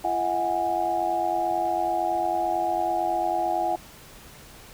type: tone cluster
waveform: sine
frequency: 341.5 / 639 / 732 / 821 Hz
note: F4 / D#5 / F#5 / G#5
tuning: -39 / +46 / -19 / -20 cents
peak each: -32 / -30 / -25 / -28 dBFS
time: 0.04-3.76 s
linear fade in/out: 5 ms
effects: pink hiss -47 dBFS RMS until 4.73 s